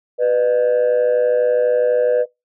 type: tone pair together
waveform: sine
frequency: 493.9 / 606 Hz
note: B4 / D#5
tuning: 0 / -46 cents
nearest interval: major third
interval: 354 cents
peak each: -12 / -16 dBFS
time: 0.18-2.26 s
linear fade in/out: 50 ms
effects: noise-tail reverb RT60 0.2 s tail -22 dB re dry + tanh soft clip ceiling -10 dBFS